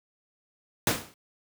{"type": "noise with exponential decay", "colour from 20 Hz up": "pink", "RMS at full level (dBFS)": -20, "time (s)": [0.87, 1.14], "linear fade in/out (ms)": 1, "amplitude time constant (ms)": 58, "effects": ["high-pass 100 Hz 12 dB/octave"]}